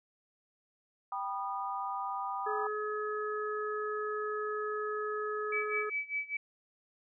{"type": "chord", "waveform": "sine", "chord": "G augmented", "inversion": "none", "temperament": "just", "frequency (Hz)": [784, 980, 1225], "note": ["G5", "B5", "D#6"], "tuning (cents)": [0, -14, -27], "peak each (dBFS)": -38, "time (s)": [1.12, 2.67], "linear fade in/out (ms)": 2}
{"type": "harmonic tone", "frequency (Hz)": 423.9, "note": "G#4", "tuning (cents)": 35, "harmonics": [1, 3, 4], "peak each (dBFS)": [-35, -37, -42], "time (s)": [2.46, 5.9], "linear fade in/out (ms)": 10}
{"type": "tone with tremolo", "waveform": "sine", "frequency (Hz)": 2295, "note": "D7", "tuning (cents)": -40, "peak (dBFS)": -30, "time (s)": [5.52, 6.37], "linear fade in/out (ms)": 5, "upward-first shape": "sine", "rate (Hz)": 5, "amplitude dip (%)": 90}
{"effects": []}